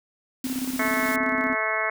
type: band-stop noise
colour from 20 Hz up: white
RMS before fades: -36 dBFS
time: 0.44-1.16 s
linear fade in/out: 2 ms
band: 140 to 560 Hz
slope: 24 dB/octave
type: tone with tremolo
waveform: sine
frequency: 258.3 Hz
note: C4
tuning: 22 cents flat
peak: -24 dBFS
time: 0.44-1.55 s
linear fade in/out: 5 ms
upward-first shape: square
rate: 17 Hz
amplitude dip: 65%
type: harmonic tone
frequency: 217.9 Hz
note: A3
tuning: 17 cents flat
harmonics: 2 / 3 / 4 / 5 / 6 / 7 / 8 / 9 / 10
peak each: -36 / -30 / -36 / -31 / -32 / -33 / -31 / -32 / -28 dBFS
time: 0.79-1.9 s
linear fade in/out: 5 ms
effects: none